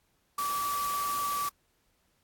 sine tone in noise, 1154 Hz, D6, 31 cents flat, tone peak -29 dBFS, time 0.38-1.49 s, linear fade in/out 5 ms, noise white, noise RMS -38 dBFS, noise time 0.38-1.49 s, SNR +6 dB, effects pink hiss -72 dBFS RMS until 2.23 s + AAC 64 kbps

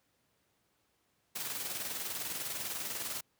white noise with tremolo, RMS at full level -37 dBFS, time 1.35-3.21 s, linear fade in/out 10 ms, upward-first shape square, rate 20 Hz, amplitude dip 40%, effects pink hiss -75 dBFS RMS until 3.39 s + high-pass 80 Hz 12 dB/octave

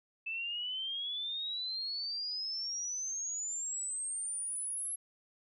sine exponential sweep, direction up, 2621 to 11175 Hz, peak -35 dBFS, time 0.26-4.96 s, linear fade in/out 10 ms, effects none

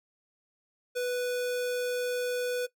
square tone, 493.9 Hz, B4, in tune, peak -29 dBFS, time 0.95-2.67 s, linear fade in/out 20 ms, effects noise-tail reverb RT60 0.1 s tail -18 dB re dry

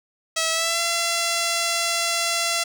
5% pulse tone with pitch glide, 649 to 678.9 Hz, E5 to F5, -27 to -49 cents, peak -9 dBFS, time 0.36-2.64 s, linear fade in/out 10 ms, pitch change +78 cents, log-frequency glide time 0.52-0.8 s, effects none

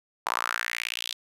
sawtooth tone with high-pass filter sweep, 58.27 Hz, A#1, in tune, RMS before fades -31 dBFS, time 0.26-1.13 s, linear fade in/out 0 ms, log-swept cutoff 940 to 3700 Hz, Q 3.7, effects resampled to 32000 Hz

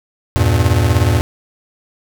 square chord, E diminished, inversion none, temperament just, 82.41 / 98.89 / 118.67 Hz, E2 / G2 / Bb2, 0 / +16 / +31 cents, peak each -16 dBFS, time 0.36-1.21 s, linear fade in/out 0 ms, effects none

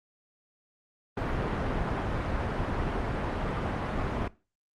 pink low-pass noise, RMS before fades -30 dBFS, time 1.17-4.28 s, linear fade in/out 5 ms, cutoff 1600 Hz, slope 12 dB/octave, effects noise-tail reverb RT60 0.3 s tail -20 dB re dry + Opus 24 kbps

